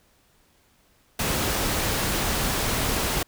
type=noise; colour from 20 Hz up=pink; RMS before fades=-25 dBFS; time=1.19-3.23 s; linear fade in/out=5 ms; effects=pink hiss -62 dBFS RMS until 3.27 s